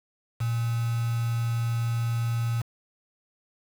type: tone with quantisation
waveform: sine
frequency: 116.54 Hz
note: A#2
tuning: in tune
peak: -24 dBFS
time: 0.4-2.62 s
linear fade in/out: 10 ms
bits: 6
effects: none